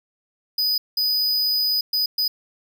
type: tone bursts at uneven times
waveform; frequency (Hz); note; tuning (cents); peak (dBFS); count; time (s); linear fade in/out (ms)
square; 4978; D#8; 0; -19; 4; 0.58-0.78 / 0.97-1.81 / 1.93-2.06 / 2.18-2.28; 5
effects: none